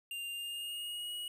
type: tone with pitch glide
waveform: square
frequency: 2794 to 2904 Hz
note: F7 to F#7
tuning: 0 to -33 cents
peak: -39 dBFS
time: 0.11-1.28 s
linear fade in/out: 2 ms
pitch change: +67 cents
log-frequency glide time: 0.31-1.13 s
effects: 11-bit